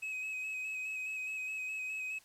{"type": "tone with vibrato", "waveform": "triangle", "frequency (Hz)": 2547, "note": "D#7", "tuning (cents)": 40, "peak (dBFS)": -35, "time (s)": [0.02, 2.19], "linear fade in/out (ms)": 10, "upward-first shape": "square", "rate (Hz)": 4.8, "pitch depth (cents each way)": 19, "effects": ["white hiss -63 dBFS RMS until 2.24 s", "low-pass 12000 Hz 12 dB/octave"]}